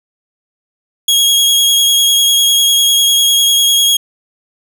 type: tone with vibrato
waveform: sawtooth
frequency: 3294 Hz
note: G#7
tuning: 15 cents flat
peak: -5 dBFS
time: 1.08-3.97 s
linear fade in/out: 5 ms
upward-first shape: square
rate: 10 Hz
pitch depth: 15 cents each way
effects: none